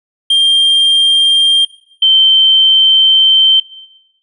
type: tone pair in turn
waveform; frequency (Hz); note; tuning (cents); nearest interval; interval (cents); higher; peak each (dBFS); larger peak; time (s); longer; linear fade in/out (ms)
triangle / sine; 3191 / 3109; G7 / G7; +30 / -15; unison; 45; first; -5; neither; 0.3-1.65 / 2.02-3.6; second; 5
effects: noise-tail reverb RT60 1.0 s tail -19 dB re dry + resampled to 24000 Hz